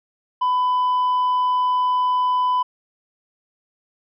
triangle tone with tanh clipping, 1000 Hz, B5, 21 cents sharp, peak -17 dBFS, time 0.41-2.63 s, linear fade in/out 10 ms, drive 7 dB, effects none

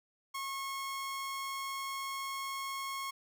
sawtooth tone, 1089 Hz, C#6, 31 cents flat, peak -33 dBFS, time 0.34-3.11 s, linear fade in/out 10 ms, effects none

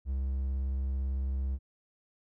triangle tone with vibrato, 66.6 Hz, C2, 31 cents sharp, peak -27 dBFS, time 0.05-1.59 s, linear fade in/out 50 ms, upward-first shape sine, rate 18 Hz, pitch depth 20 cents each way, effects none

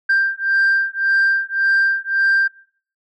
sine beating tone pair, 1580 / 1581.8 Hz, G6 / G6, +13 / +15 cents, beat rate 1.8 Hz, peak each -16 dBFS, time 0.09-2.48 s, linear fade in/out 10 ms, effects noise-tail reverb RT60 0.5 s tail -20 dB re dry + tanh soft clip ceiling -10 dBFS

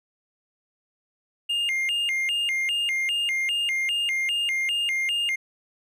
triangle tone with vibrato, 2444 Hz, D#7, 32 cents flat, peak -21 dBFS, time 1.49-5.36 s, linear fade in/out 10 ms, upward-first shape square, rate 2.5 Hz, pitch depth 250 cents each way, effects none

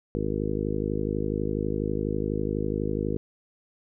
harmonic tone, 52.1 Hz, G#1, 6 cents sharp, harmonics 1 / 2 / 3 / 4 / 5 / 6 / 7 / 8 / 9, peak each -34 / -34 / -34 / -34 / -34 / -34 / -34 / -34 / -34 dBFS, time 0.15-3.17 s, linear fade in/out 0 ms, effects none

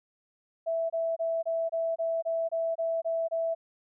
sine tone bursts, 659.3 Hz, E5, in tune, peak -26 dBFS, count 11, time 0.66-3.55 s, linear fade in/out 20 ms, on 240 ms, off 25 ms, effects none

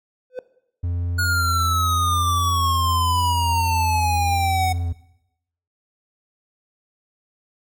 triangle tone with exponential growth, 506 Hz, B4, 42 cents sharp, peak -20 dBFS, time 0.3-0.39 s, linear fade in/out 1 ms, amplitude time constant 18 ms
triangle tone with vibrato, 86 Hz, F2, 26 cents flat, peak -19 dBFS, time 0.83-4.93 s, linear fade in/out 10 ms, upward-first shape square, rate 0.87 Hz, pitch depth 21 cents each way
square exponential sweep, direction down, 1449 to 740 Hz, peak -20 dBFS, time 1.18-4.73 s, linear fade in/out 10 ms
effects noise-tail reverb RT60 0.8 s tail -18 dB re dry

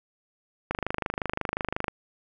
click train, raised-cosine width 0.5 ms, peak -12 dBFS, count 31, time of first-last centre 0.71-1.882 s, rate 25.6 Hz, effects none

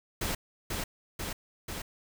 pink noise with echo, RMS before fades -32 dBFS, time 0.21-0.35 s, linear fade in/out 5 ms, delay 490 ms, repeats 3, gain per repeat -2 dB, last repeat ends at 1.82 s, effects none

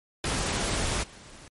pink noise with level steps, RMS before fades -28 / -48 dBFS, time 0.24-1.48 s, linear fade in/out 2 ms, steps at 1.02 s, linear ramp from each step 20 ms, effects MP3 48 kbps

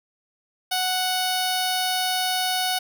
10% pulse tone with notch filter, 740 Hz, F#5, in tune, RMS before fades -24 dBFS, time 0.71-2.79 s, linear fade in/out 10 ms, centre 1900 Hz, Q 1.2, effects none

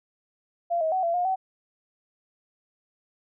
sine tone with pitch steps, 687 / 637 / 750 / 678 / 713 / 759 Hz, F5 / D#5 / F#5 / E5 / F5 / F#5, -29 / +41 / +23 / +49 / +36 / +44 cents, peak -22 dBFS, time 0.7-1.36 s, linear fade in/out 20 ms, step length 110 ms, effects none

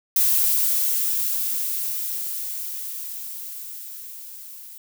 violet noise with level ramp, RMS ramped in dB -18 to -41 dBFS, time 0.16-4.78 s, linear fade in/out 2 ms, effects none

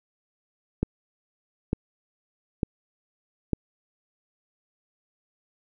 click train, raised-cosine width 3 ms, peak -10 dBFS, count 4, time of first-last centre 0.83-3.533 s, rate 1.11 Hz, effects none

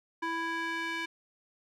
square tone with band-pass filter sweep, 330.5 Hz, E4, 5 cents sharp, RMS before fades -34 dBFS, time 0.22-1.06 s, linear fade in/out 10 ms, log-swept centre 1300 to 2200 Hz, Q 1.7, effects none

